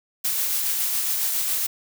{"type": "noise with tremolo", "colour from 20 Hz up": "blue", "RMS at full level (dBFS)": -23, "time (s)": [0.24, 1.67], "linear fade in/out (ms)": 10, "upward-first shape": "sine", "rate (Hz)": 7.2, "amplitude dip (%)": 25, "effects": []}